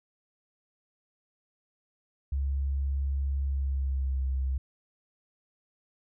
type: tone with pitch glide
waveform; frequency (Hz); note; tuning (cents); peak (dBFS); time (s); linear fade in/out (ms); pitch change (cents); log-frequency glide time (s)
sine; 68.8 to 66; C#2 to C2; -12 to +16; -26; 2.32-4.58; 5; -72; 3.44-4.24
effects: none